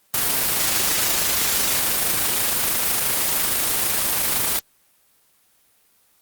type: noise with amplitude modulation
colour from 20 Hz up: white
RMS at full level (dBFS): -19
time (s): 0.14-4.59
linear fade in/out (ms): 0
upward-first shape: sine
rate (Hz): 26.1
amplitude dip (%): 30
effects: white hiss -60 dBFS RMS until 6.21 s + Opus 24 kbps